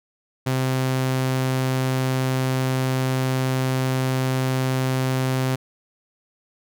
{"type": "tone", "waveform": "sawtooth", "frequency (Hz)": 130.4, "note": "C3", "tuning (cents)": -5, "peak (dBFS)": -16, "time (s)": [0.46, 5.56], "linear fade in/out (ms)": 10, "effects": []}